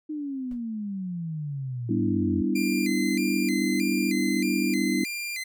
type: exponential sweep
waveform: sine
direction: down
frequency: 311.1 to 87.31 Hz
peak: -29 dBFS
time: 0.09-2.42 s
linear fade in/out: 10 ms
type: noise with exponential decay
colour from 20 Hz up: brown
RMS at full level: -41 dBFS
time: 0.51-0.64 s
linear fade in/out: 2 ms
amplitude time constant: 27 ms
type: chord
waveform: sine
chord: E minor seventh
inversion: first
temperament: equal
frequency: 196 / 246.9 / 293.7 / 329.6 Hz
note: G3 / B3 / D4 / E4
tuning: 0 / 0 / 0 / 0 cents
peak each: -28 dBFS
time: 1.89-5.04 s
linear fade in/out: 5 ms
type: tone with vibrato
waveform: sawtooth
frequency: 2217 Hz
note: C#7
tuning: in tune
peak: -27 dBFS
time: 2.55-5.44 s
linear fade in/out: 10 ms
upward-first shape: square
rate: 1.6 Hz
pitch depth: 130 cents each way
effects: none